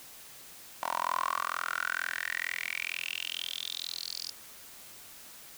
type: tone with high-pass filter sweep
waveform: 10% pulse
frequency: 42.17 Hz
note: E1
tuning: 40 cents sharp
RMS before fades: -35 dBFS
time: 0.83-4.3 s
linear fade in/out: 0 ms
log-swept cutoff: 870 to 4900 Hz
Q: 7.9
effects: white hiss -50 dBFS RMS until 5.57 s